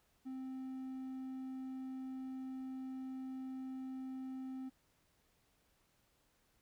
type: tone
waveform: triangle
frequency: 261.6 Hz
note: C4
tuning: in tune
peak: -40 dBFS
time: 0.25-4.7 s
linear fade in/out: 20 ms
effects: pink hiss -75 dBFS RMS until 6.61 s